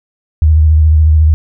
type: tone with vibrato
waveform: sine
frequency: 77.78 Hz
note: D#2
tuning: in tune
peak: -4 dBFS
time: 0.42-1.34 s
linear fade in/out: 0 ms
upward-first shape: sine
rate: 14 Hz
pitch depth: 47 cents each way
effects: none